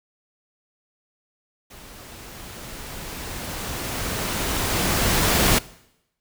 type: noise with level ramp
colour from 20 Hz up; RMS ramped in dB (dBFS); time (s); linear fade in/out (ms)
pink; -44 to -17; 1.7-5.59; 10
effects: noise-tail reverb RT60 0.8 s tail -20 dB re dry